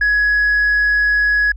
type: tone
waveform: sine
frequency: 1677 Hz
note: G#6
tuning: 16 cents sharp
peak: -10 dBFS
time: 0.01-1.52 s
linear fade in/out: 5 ms
effects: tanh soft clip ceiling -10 dBFS + added 50 Hz sine -29 dBFS peak until 1.56 s